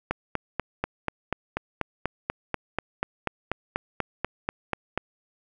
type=click train; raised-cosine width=0.5 ms; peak=-10 dBFS; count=21; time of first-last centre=0.11-4.976 s; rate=4.11 Hz; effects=none